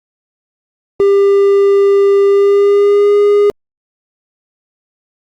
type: tone with pitch glide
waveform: triangle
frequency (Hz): 398.3 to 410.2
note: G4 to G#4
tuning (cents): +28 to -21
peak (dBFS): -4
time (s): 1-3.5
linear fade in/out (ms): 0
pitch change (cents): +51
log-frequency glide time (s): 2.26-3.16
effects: Opus 48 kbps